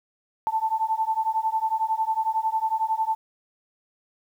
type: beating tone pair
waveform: sine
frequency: 879 / 890 Hz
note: A5 / A5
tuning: -2 / +20 cents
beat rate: 11 Hz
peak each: -25 dBFS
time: 0.47-3.15 s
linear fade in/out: 0 ms
effects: 9-bit